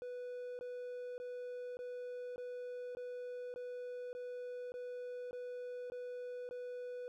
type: tone bursts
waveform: triangle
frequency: 493.9 Hz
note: B4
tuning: in tune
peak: -40 dBFS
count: 12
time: 0.02-7.08 s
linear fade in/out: 0 ms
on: 570 ms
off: 20 ms
effects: none